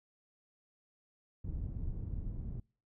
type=low-pass noise; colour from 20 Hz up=pink; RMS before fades=-39 dBFS; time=1.44-2.6 s; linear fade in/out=5 ms; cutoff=140 Hz; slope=12 dB/octave; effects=noise-tail reverb RT60 0.4 s tail -26 dB re dry